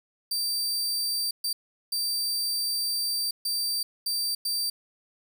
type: tone bursts at uneven times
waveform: sawtooth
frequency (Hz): 4667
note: D8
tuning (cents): -12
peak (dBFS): -23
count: 6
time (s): 0.31-1.31 / 1.44-1.53 / 1.92-3.31 / 3.45-3.83 / 4.06-4.35 / 4.45-4.7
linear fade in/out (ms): 5
effects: none